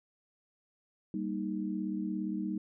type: chord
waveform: sine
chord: Eb major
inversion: first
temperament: equal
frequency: 196 / 233.1 / 311.1 Hz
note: G3 / Bb3 / Eb4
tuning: 0 / 0 / 0 cents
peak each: -35 / -39 / -36 dBFS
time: 1.14-2.58 s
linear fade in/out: 2 ms
effects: none